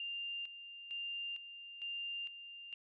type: tone with tremolo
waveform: sine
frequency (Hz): 2794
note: F7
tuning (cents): 0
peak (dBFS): -39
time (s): 0-2.74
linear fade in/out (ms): 2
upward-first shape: square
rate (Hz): 1.1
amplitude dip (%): 65
effects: none